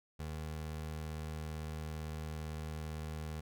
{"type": "tone", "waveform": "25% pulse", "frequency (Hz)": 77.78, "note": "D#2", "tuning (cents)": 0, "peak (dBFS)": -36, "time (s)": [0.19, 3.41], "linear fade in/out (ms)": 10, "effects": []}